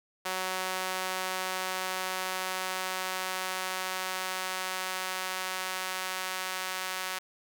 sawtooth tone with high-pass filter sweep, 186.2 Hz, F#3, 11 cents sharp, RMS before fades -34 dBFS, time 0.25-7.19 s, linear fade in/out 10 ms, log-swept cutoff 760 to 1200 Hz, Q 0.76, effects none

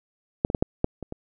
clicks, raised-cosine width 2 ms, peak -6 / -14 / -9 / -6 / -6 / -21 / -20 dBFS, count 7, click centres 0.449 / 0.501 / 0.548 / 0.625 / 0.844 / 1.027 / 1.124 s, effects none

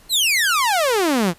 sawtooth exponential sweep, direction down, 4299 to 159 Hz, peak -12 dBFS, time 0.09-1.34 s, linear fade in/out 50 ms, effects pink hiss -50 dBFS RMS until 1.38 s + resampled to 32000 Hz

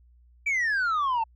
sine exponential sweep, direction down, 2349 to 874 Hz, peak -20 dBFS, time 0.46-1.24 s, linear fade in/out 10 ms, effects tanh soft clip ceiling -22 dBFS + added 60 Hz sine -54 dBFS peak until 1.35 s

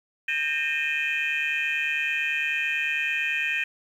sine tone cluster, 1592 / 1834 / 2447 / 2596 / 3106 Hz, G6 / A#6 / D#7 / E7 / G7, +26 / -29 / -29 / -27 / -17 cents, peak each -33 / -28 / -27 / -29 / -36 dBFS, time 0.28-3.64 s, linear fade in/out 5 ms, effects tanh soft clip ceiling -16 dBFS + 9-bit

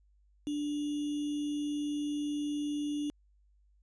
sine tone with sample-and-hold, 293.7 Hz, D4, in tune, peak -31 dBFS, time 0.47-3.1 s, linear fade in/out 0 ms, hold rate 3150 Hz, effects added 50 Hz sine -63 dBFS peak until 3.82 s + resampled to 22050 Hz

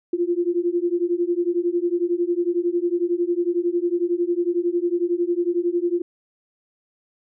sine beating tone pair, 342.9 / 353.9 Hz, F4 / F4, -32 / +23 cents, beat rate 11 Hz, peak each -22 dBFS, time 0.13-6.02 s, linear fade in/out 5 ms, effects none

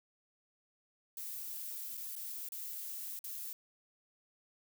violet noise with dropouts, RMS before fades -43 dBFS, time 1.17-3.53 s, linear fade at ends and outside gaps 1 ms, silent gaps 1.97-1.976 / 2.154-2.163 / 2.488-2.521 / 3.191-3.241 s, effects none

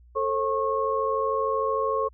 sine tone cluster, 442.8 / 536 / 1090 Hz, A4 / C5 / C#6, +11 / +42 / -29 cents, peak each -27 / -28 / -26 dBFS, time 0.15-2.09 s, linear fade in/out 20 ms, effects added 60 Hz sine -50 dBFS peak until 2.13 s

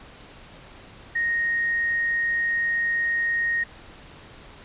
sine tone, 1864.7 Hz, A#6, in tune, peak -21 dBFS, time 1.15-3.64 s, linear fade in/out 10 ms, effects pink hiss -46 dBFS RMS until 4.64 s + resampled to 8000 Hz

